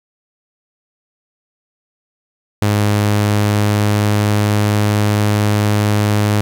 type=tone with pitch glide; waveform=sawtooth; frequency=103.83 to 104.43 Hz; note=G#2 to G#2; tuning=0 to +10 cents; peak=-8 dBFS; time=2.62-6.41 s; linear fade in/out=0 ms; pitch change=+10 cents; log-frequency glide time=2.85-4.89 s; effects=8-bit